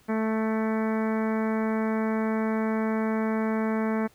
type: harmonic tone with a mistuned harmonic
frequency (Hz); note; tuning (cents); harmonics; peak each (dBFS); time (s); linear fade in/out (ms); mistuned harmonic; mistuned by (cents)
220; A3; 0; 1 / 2 / 3 / 4 / 5 / 6 / 7 / 8 / 9 / 10; -25 / -31 / -35 / -37 / -39 / -41 / -42 / -43 / -44 / -45; 0.08-4.08; 20; 10; +36
effects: pink hiss -60 dBFS RMS until 4.14 s